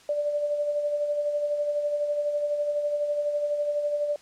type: tone with tremolo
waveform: sine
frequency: 587.3 Hz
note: D5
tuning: in tune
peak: -22 dBFS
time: 0.09-4.16 s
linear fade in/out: 2 ms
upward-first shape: sine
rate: 12 Hz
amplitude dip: 45%
effects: white hiss -54 dBFS RMS until 4.21 s + low-pass 7000 Hz 12 dB/octave